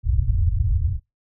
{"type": "low-pass noise", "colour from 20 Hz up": "white", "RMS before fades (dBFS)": -20, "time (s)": [0.03, 1], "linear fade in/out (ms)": 50, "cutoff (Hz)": 110, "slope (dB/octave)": 48, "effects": ["noise-tail reverb RT60 0.2 s tail -22 dB re dry"]}